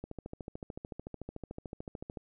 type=click train; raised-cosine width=2 ms; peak=-27 dBFS; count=30; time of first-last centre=0.04-2.172 s; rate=13.6 Hz; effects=none